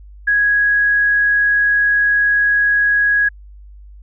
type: tone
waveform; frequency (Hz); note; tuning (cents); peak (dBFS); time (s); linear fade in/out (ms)
sine; 1661.2; G#6; 0; -11; 0.27-3.29; 10
effects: added 50 Hz sine -36 dBFS peak until 4.02 s